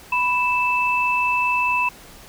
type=tone pair together; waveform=sine; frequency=987.8 / 2637 Hz; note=B5 / E7; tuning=0 / 0 cents; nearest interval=octave + perfect fourth; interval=1700 cents; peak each=-20 dBFS; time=0.12-1.89 s; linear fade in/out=5 ms; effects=pink hiss -44 dBFS RMS until 2.28 s